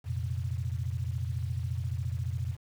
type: chord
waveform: sine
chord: F suspended fourth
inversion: none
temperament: equal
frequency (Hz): 87.31 / 116.54 / 130.81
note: F2 / Bb2 / C3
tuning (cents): 0 / 0 / 0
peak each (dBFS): -33 / -34 / -37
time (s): 0.04-2.57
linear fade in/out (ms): 50
effects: 9-bit